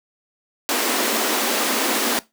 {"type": "high-pass noise", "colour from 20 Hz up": "pink", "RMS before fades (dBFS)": -21, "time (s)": [0.69, 2.19], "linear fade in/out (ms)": 0, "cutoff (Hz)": 220, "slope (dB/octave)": 96, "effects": ["noise-tail reverb RT60 0.2 s tail -19 dB re dry"]}